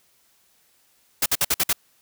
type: noise bursts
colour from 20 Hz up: white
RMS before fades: -20 dBFS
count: 6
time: 1.22-1.73 s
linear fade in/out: 5 ms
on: 40 ms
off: 54 ms
effects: white hiss -62 dBFS RMS until 2.01 s